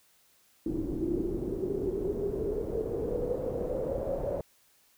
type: noise with low-pass filter sweep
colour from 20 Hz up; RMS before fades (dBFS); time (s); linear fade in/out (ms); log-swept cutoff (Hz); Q
pink; -32; 0.66-4.41; 2; 320 to 570; 9.7
effects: white hiss -65 dBFS RMS until 4.97 s